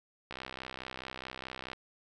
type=click train; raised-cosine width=0.3 ms; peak=-24 dBFS; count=93; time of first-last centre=0.31-1.732 s; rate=64.7 Hz; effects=none